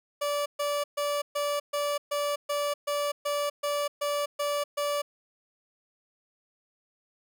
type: tone bursts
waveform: 30% pulse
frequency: 580 Hz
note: D5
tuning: 22 cents flat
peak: -24 dBFS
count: 13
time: 0.21-5.02 s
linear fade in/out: 10 ms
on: 250 ms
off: 130 ms
effects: none